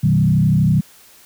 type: tone with frequency modulation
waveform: sine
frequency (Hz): 155.56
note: D#3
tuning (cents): 0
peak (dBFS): -11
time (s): 0.03-0.81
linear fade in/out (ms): 10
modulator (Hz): 32.4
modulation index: 1.3
effects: white hiss -47 dBFS RMS until 1.25 s